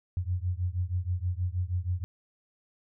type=beating tone pair; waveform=sine; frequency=87.31 / 93.61 Hz; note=F2 / F#2; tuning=0 / +21 cents; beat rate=6.3 Hz; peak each=-30 / -31 dBFS; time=0.17-2.04 s; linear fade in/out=0 ms; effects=none